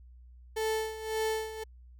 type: tone with tremolo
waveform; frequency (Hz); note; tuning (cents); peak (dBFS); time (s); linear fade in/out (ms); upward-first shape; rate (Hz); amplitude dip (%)
35% pulse; 439.1; A4; -4; -26; 0.56-1.64; 10; sine; 1.8; 75
effects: added 61 Hz sine -50 dBFS peak until 1.99 s